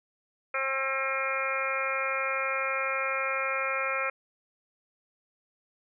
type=harmonic tone; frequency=268 Hz; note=C4; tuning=42 cents sharp; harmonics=2 / 3 / 4 / 5 / 6 / 7 / 8 / 9; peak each=-34 / -44 / -38 / -32 / -38 / -39 / -35 / -33 dBFS; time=0.54-4.1 s; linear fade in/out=5 ms; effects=none